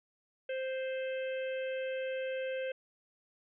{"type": "harmonic tone", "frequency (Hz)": 523.3, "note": "C5", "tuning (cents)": 0, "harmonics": [1, 3, 4, 5, 6], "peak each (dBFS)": [-34, -45, -50, -47, -52], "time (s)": [0.49, 2.72], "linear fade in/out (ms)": 5, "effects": []}